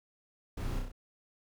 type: noise with echo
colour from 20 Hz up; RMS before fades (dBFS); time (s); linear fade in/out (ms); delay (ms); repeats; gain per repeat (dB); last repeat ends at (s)
brown; -37; 0.57-0.79; 5; 32; 4; -3; 0.918
effects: none